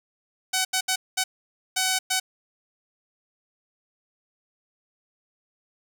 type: tone bursts at uneven times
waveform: 5% pulse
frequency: 752 Hz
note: F#5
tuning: 28 cents sharp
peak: -10 dBFS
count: 6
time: 0.53-0.65 / 0.73-0.81 / 0.88-0.96 / 1.17-1.24 / 1.76-1.99 / 2.1-2.2 s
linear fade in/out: 10 ms
effects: none